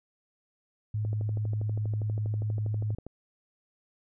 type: tone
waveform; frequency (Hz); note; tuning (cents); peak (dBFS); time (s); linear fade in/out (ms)
sine; 106.5; G#2; +44; -27; 0.94-2.95; 5
type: click train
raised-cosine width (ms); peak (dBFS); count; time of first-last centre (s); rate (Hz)
2; -27; 26; 1.05-3.066; 12.4
effects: none